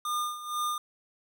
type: tone with tremolo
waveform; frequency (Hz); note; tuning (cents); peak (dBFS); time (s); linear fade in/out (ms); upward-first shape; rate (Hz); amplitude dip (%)
square; 1210; D#6; -49; -28; 0.05-0.78; 2; sine; 2.1; 75
effects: none